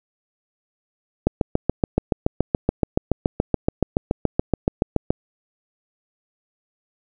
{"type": "click train", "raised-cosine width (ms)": 2, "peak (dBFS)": -3, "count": 28, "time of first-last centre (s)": [1.27, 5.105], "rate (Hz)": 7.04, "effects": []}